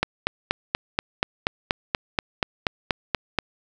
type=click train; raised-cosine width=0.3 ms; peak=-4 dBFS; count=15; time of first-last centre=0.03-3.387 s; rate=4.17 Hz; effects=none